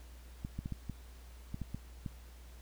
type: clicks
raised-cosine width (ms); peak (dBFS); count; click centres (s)
5; -26; 9; 0.449 / 0.59 / 0.659 / 0.723 / 0.897 / 1.544 / 1.617 / 1.746 / 2.062
effects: added 60 Hz sine -50 dBFS peak until 2.61 s + pink hiss -61 dBFS RMS until 2.61 s